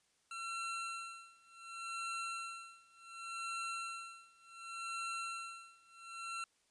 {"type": "tone with tremolo", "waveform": "25% pulse", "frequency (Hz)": 1354, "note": "E6", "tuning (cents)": 46, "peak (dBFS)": -35, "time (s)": [0.31, 6.44], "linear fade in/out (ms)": 2, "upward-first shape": "sine", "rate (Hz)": 0.68, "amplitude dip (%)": 95, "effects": ["white hiss -75 dBFS RMS until 6.7 s", "resampled to 22050 Hz"]}